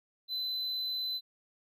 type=tone; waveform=triangle; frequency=4028 Hz; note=B7; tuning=33 cents sharp; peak=-31 dBFS; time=0.28-1.21 s; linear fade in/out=50 ms; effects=none